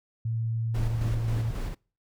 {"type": "tone", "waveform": "sine", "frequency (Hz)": 113.6, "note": "A#2", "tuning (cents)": -44, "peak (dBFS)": -26, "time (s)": [0.25, 1.51], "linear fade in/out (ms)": 5}
{"type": "noise with tremolo", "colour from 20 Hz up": "brown", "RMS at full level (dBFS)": -31, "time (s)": [0.74, 1.75], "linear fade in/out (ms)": 10, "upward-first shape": "square", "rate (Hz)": 3.7, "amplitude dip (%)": 35}
{"effects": ["noise-tail reverb RT60 0.4 s tail -26 dB re dry"]}